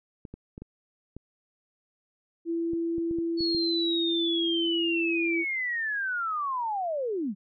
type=clicks; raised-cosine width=3 ms; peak=-27 dBFS; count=11; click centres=0.252 / 0.34 / 0.579 / 0.62 / 1.166 / 2.734 / 2.982 / 3.111 / 3.186 / 3.407 / 3.548 s
type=tone; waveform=sine; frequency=334.4 Hz; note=E4; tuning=25 cents sharp; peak=-26 dBFS; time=2.45-5.45 s; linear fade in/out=50 ms
type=linear sweep; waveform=sine; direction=down; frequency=4411 to 175.6 Hz; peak=-27 dBFS; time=3.37-7.35 s; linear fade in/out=50 ms
effects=none